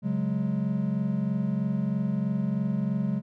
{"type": "chord", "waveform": "triangle", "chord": "C# suspended fourth", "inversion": "none", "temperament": "just", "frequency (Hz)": [138.59, 184.79, 207.9], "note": ["C#3", "F#3", "G#3"], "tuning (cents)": [0, -2, 2], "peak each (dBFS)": [-29, -27, -26], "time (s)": [0.02, 3.22], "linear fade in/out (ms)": 50, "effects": []}